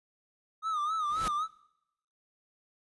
triangle tone with vibrato, 1244 Hz, D#6, 1 cent flat, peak -27 dBFS, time 0.62-1.48 s, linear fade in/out 50 ms, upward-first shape sine, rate 3.8 Hz, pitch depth 100 cents each way
pink noise with exponential growth, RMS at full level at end -33 dBFS, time 0.99-1.28 s, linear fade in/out 1 ms, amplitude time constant 62 ms
effects noise-tail reverb RT60 0.8 s tail -21 dB re dry + resampled to 24000 Hz

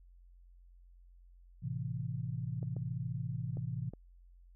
sine chord, A minor, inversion none, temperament equal, 110 / 130.81 / 164.81 Hz, A2 / C3 / E3, 0 / 0 / 0 cents, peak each -40 / -38 / -41 dBFS, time 1.62-3.91 s, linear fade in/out 20 ms
clicks, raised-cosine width 2 ms, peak -33 dBFS, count 4, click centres 2.629 / 2.766 / 3.571 / 3.936 s
effects added 44 Hz sine -56 dBFS peak until 4.55 s

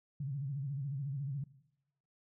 sine tone with vibrato, 138.59 Hz, C#3, in tune, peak -35 dBFS, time 0.2-1.44 s, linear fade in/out 5 ms, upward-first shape sine, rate 14 Hz, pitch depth 120 cents each way, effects noise-tail reverb RT60 0.9 s tail -19 dB re dry

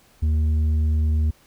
sine tone with tanh clipping, 77.4 Hz, D#2, 9 cents flat, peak -18 dBFS, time 0.22-1.31 s, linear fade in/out 10 ms, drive 5 dB, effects pink hiss -56 dBFS RMS until 1.46 s

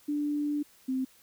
sine tone pair in turn, 293.7 / 260.7 Hz, D4 / C4, 0 / -6 cents, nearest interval major second, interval 206 cents, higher first, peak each -27 dBFS, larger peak neither, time 0.08-0.63 / 0.88-1.05 s, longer first, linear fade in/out 10 ms, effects white hiss -60 dBFS RMS until 1.22 s

